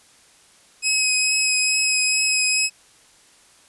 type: tone with vibrato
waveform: 15% pulse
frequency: 2542 Hz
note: D#7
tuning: 36 cents sharp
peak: -10 dBFS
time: 0.82-2.7 s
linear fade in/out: 50 ms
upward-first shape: triangle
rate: 2.3 Hz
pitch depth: 15 cents each way
effects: white hiss -53 dBFS RMS until 3.68 s + resampled to 24000 Hz